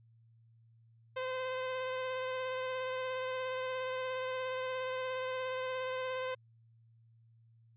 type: tone with vibrato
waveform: sawtooth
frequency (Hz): 515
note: C5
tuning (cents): -28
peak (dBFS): -31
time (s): 1.16-6.35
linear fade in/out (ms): 10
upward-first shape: sine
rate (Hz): 17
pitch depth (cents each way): 15
effects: added 114 Hz sine -61 dBFS peak until 7.76 s + resampled to 8000 Hz